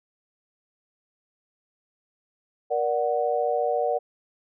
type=chord; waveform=sine; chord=Bb augmented; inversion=none; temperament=equal with one note detuned; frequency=473.2 / 587.3 / 740 Hz; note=Bb4 / D5 / F#5; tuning=+26 / 0 / 0 cents; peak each=-26 dBFS; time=2.7-3.99 s; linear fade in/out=20 ms; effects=none